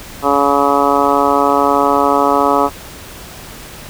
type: harmonic tone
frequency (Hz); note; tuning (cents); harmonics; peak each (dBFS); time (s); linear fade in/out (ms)
141.4; C#3; +35; 2 / 3 / 4 / 5 / 6 / 7 / 8 / 9; -18 / -18 / -18 / -18 / -18 / -18 / -18 / -18; 0.22-2.7; 50
effects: pink hiss -33 dBFS RMS until 3.89 s